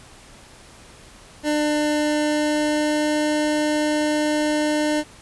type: tone with pitch glide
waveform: 25% pulse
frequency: 299.4 to 301.7 Hz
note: D4 to D4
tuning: +33 to +47 cents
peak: -15 dBFS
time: 1.43-5.04 s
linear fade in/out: 50 ms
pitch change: +14 cents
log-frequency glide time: 1.88-3.18 s
effects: pink hiss -46 dBFS RMS until 5.21 s + resampled to 24000 Hz